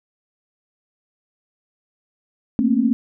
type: tone cluster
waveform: sine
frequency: 221.6 / 236.5 / 270.1 Hz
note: A3 / A#3 / C#4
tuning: +13 / +25 / -45 cents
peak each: -19 dBFS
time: 2.59-2.93 s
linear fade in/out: 0 ms
effects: none